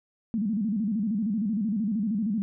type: tone with vibrato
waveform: sine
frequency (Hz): 211.8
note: G#3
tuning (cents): +34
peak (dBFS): -24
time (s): 0.34-2.42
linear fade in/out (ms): 0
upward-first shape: square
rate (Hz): 13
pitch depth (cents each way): 130
effects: none